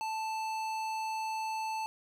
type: tone with tanh clipping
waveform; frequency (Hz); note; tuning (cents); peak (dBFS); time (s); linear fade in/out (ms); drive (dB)
sine; 880; A5; 0; -35; 0.01-1.86; 0; 18
effects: none